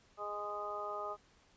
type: harmonic tone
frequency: 206.8 Hz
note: G#3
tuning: 7 cents flat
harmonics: 2 / 3 / 4 / 5 / 6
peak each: -46 / -44 / -46 / -49 / -41 dBFS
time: 0.17-1.17 s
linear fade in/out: 50 ms
effects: pink hiss -67 dBFS RMS until 1.56 s + resampled to 16000 Hz